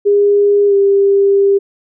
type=tone with pitch glide; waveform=sine; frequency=406.9 to 397.1 Hz; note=G#4 to G4; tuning=-35 to +22 cents; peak=-7 dBFS; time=0.05-1.59 s; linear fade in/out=20 ms; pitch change=-43 cents; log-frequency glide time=0.67-0.74 s; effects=none